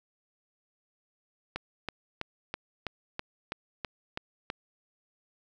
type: click train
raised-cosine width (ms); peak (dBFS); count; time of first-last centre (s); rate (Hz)
0.3; -17; 10; 1.56-4.501; 3.06
effects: none